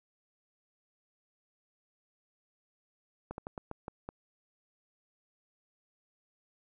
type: slowing click train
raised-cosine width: 1 ms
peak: -25 dBFS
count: 7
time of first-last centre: 3.31-4.09 s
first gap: 71 ms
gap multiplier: 1.24
effects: none